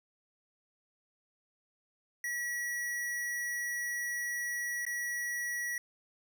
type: tone with dropouts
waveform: square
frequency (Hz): 1929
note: B6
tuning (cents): -41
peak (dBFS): -34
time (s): 2.24-5.78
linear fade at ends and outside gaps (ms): 2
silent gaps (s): 4.852-4.865
effects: none